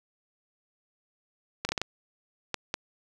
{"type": "clicks", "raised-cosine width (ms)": 0.2, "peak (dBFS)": -11, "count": 7, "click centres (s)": [1.65, 1.69, 1.72, 1.778, 1.816, 2.543, 2.741], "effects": ["8-bit"]}